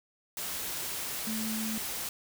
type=tone in noise; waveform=sine; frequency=220 Hz; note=A3; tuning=in tune; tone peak=-33 dBFS; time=1.27-1.78 s; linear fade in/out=2 ms; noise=white; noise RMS=-36 dBFS; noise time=0.37-2.09 s; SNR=0 dB; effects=none